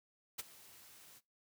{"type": "noise with ADSR envelope", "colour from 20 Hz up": "white", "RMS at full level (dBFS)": -39, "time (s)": [0.38, 1.21], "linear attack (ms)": 15, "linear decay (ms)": 21, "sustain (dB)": -20, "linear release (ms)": 39, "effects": ["noise-tail reverb RT60 0.2 s tail -20 dB re dry", "high-pass 60 Hz 12 dB/octave"]}